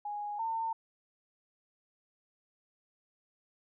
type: tone pair in turn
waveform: sine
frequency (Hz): 828 / 903.3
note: G#5 / A5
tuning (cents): -5 / +45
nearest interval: major second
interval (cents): 150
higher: second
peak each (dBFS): -35 / -31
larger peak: second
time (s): 0.05-0.39 / 0.39-0.73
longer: neither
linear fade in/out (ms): 5
effects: none